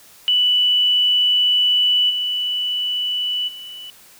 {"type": "tone with level steps", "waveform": "sine", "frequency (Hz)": 2968, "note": "F#7", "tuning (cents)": 5, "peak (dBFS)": [-13, -19, -32], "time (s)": [0.28, 3.9], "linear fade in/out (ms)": 0, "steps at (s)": [2.09, 3.47], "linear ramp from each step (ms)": 20, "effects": ["white hiss -47 dBFS RMS until 4.19 s"]}